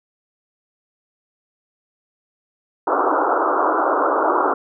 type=band-pass noise; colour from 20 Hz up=white; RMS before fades=-18 dBFS; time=2.87-4.54 s; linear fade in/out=5 ms; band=280 to 1400 Hz; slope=96 dB/octave; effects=none